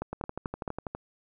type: two click trains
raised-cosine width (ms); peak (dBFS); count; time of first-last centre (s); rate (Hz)
1; -20 / -18; 11 / 4; 0.13-0.95 / 0.02-0.678; 12.2 / 4.56
effects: none